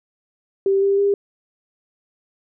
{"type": "tone with pitch steps", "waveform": "sine", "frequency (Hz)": [390.8, 396, 401.3], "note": ["G4", "G4", "G4"], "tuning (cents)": [-5, 18, 41], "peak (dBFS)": -14, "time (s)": [0.66, 1.14], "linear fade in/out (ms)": 2, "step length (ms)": 160, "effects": []}